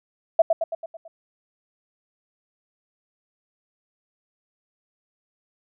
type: tone with echo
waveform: sine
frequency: 659.3 Hz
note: E5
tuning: in tune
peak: -10 dBFS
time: 0.39-0.42 s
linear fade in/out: 5 ms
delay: 110 ms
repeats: 6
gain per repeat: -5 dB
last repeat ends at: 1.08 s
effects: none